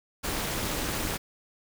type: noise with amplitude modulation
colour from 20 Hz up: pink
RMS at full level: -27 dBFS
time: 0.23-1.18 s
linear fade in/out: 20 ms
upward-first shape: sine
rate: 289 Hz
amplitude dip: 85%
effects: none